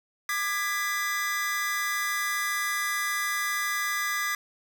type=chord; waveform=45% pulse; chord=G# diminished; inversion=second; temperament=just; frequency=1196.1 / 1661.2 / 1993.5 Hz; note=D6 / G#6 / B6; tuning=+31 / 0 / +16 cents; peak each=-32 / -32 / -30 dBFS; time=0.29-4.35 s; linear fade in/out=2 ms; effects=none